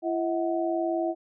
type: tone cluster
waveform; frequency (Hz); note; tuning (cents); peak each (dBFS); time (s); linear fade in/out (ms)
sine; 336.9 / 641 / 740; E4 / E5 / F#5; +38 / -49 / 0; -27 / -29 / -32; 0.02-1.15; 50
effects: none